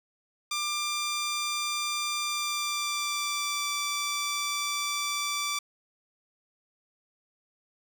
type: tone with pitch glide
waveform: 10% pulse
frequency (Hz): 1190 to 1165.5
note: D6 to D6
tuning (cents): +22 to -14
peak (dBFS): -20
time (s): 0.51-5.59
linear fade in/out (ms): 5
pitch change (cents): -36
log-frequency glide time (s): 2.23-3.72
effects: none